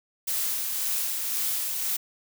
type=noise with tremolo; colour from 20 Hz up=blue; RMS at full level=-27 dBFS; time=0.27-1.97 s; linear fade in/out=10 ms; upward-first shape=sine; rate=1.9 Hz; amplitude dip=30%; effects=none